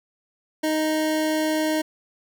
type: tone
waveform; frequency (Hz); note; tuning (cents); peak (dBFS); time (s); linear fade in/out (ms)
25% pulse; 311.4; D#4; +2; -17; 0.63-1.82; 10
effects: none